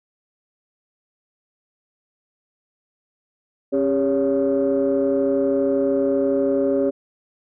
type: tone cluster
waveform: sine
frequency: 272.9 / 401.2 / 562 Hz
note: C#4 / G4 / C#5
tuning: -27 / +40 / +24 cents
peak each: -20 dBFS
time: 3.72-6.91 s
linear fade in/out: 20 ms
effects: tanh soft clip ceiling -11 dBFS